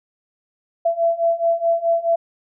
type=beating tone pair; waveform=sine; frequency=669 / 673.7 Hz; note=E5 / E5; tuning=+25 / +38 cents; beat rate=4.7 Hz; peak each=-20 / -18 dBFS; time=0.85-2.16 s; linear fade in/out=10 ms; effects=none